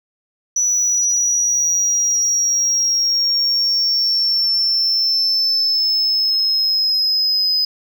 sine exponential sweep, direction down, 5920 to 5020 Hz, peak -12 dBFS, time 0.56-7.65 s, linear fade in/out 5 ms, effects tanh soft clip ceiling -12 dBFS

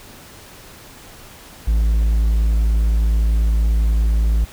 triangle tone, 55 Hz, A1, in tune, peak -11 dBFS, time 1.67-4.45 s, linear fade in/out 10 ms, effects pink hiss -41 dBFS RMS until 4.52 s

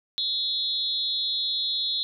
sine tone cluster, 3455 / 3791 / 4154 Hz, A7 / A#7 / C8, -32 / +28 / -13 cents, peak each -29 dBFS, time 0.18-2.03 s, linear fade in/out 0 ms, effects none

